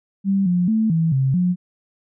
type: tone with pitch steps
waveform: sine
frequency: 195.6 / 177.8 / 220.3 / 163.3 / 133.5 / 179.3 Hz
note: G3 / F3 / A3 / E3 / C3 / F3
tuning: -4 / +31 / +2 / -16 / +35 / +46 cents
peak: -15 dBFS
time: 0.24-1.56 s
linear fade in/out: 50 ms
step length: 220 ms
effects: none